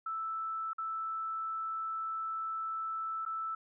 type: tone with dropouts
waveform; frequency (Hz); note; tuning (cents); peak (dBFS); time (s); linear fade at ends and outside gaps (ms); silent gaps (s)
sine; 1318.5; E6; 0; -34; 0.06-3.55; 5; 0.733-0.782 / 3.252-3.261
effects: none